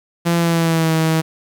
sawtooth tone with pitch glide, 170.1 to 160.55 Hz, F3 to E3, -45 to -45 cents, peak -10 dBFS, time 0.25-1.22 s, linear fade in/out 20 ms, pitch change -100 cents, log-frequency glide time 0.36-0.93 s, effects 8-bit

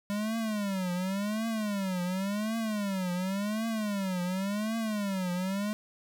square tone with vibrato, 200.9 Hz, G3, 43 cents sharp, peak -30 dBFS, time 0.1-5.73 s, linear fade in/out 0 ms, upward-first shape triangle, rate 0.91 Hz, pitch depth 230 cents each way, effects none

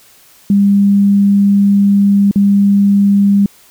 sine tone with dropouts, 200.3 Hz, G3, 38 cents sharp, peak -6 dBFS, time 0.5-3.46 s, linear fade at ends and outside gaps 2 ms, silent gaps 2.312-2.358 s, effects white hiss -45 dBFS RMS until 3.7 s

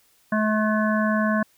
harmonic tone, 215 Hz, A3, 40 cents flat, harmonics 1 / 3 / 5 / 7 / 8, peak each -21 / -26 / -28 / -29 / -30 dBFS, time 0.32-1.43 s, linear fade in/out 5 ms, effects white hiss -61 dBFS RMS until 1.57 s

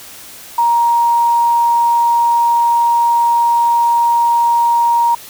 sine tone with quantisation, 940 Hz, A#5, 14 cents sharp, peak -9 dBFS, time 0.58-5.15 s, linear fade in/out 5 ms, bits 6, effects white hiss -35 dBFS RMS until 5.29 s

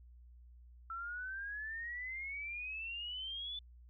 sine exponential sweep, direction up, 1330 to 3506 Hz, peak -40 dBFS, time 0.9-3.59 s, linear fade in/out 2 ms, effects added 60 Hz sine -55 dBFS peak until 3.89 s

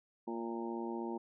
harmonic tone with a mistuned harmonic, 116 Hz, A#2, 8 cents flat, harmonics 2 / 3 / 4 / 5 / 6 / 7 / 8, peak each -41 / -40 / -49 / -52 / -54 / -48 / -46 dBFS, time 0.27-1.18 s, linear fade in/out 10 ms, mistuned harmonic 8, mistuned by -18 cents, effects none

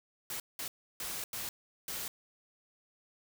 white noise bursts at uneven times, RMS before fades -39 dBFS, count 5, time 0.3-0.4 / 0.59-0.68 / 1-1.24 / 1.33-1.49 / 1.88-2.08 s, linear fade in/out 2 ms, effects none

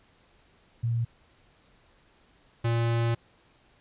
sine / square tone pair in turn, 116.54 / 116.54 Hz, A#2 / A#2, 0 / 0 cents, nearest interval unison, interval 0 cents, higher neither, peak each -24 dBFS, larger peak neither, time 0.83-1.05 / 2.64-3.15 s, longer second, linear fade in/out 10 ms, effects pink hiss -62 dBFS RMS until 3.8 s + resampled to 8000 Hz

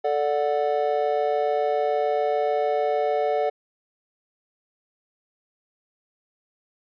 triangle chord, D major, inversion second, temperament just, 440.5 / 587.3 / 734.2 Hz, A4 / D5 / F#5, +2 / 0 / -14 cents, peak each -23 dBFS, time 0.04-3.5 s, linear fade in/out 10 ms, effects resampled to 11025 Hz

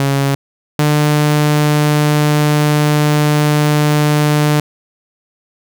sawtooth tone pair in turn, 138.59 / 149.36 Hz, C#3 / D3, 0 / +30 cents, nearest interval minor second, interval 130 cents, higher second, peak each -8 / -6 dBFS, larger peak second, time 0-0.35 / 0.79-4.6 s, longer second, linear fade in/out 2 ms, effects none

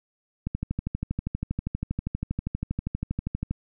click train, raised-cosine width 5 ms, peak -15 dBFS, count 39, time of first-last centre 0.47-3.51 s, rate 12.5 Hz, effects none

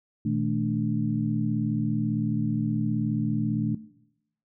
sine tone cluster, 119.5 / 158.1 / 217.4 / 292.4 Hz, A#2 / D#3 / A3 / D4, +43 / +28 / -21 / -7 cents, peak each -30 / -30 / -26 / -30 dBFS, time 0.25-3.75 s, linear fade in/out 5 ms, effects noise-tail reverb RT60 0.8 s tail -18 dB re dry

